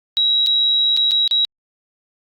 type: tone with dropouts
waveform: sine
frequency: 3861 Hz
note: B7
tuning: 40 cents flat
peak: -13 dBFS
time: 0.17-1.45 s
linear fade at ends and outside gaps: 0 ms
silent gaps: 0.463-0.47 / 0.966-0.973 / 1.11-1.117 / 1.277-1.311 s
effects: Opus 48 kbps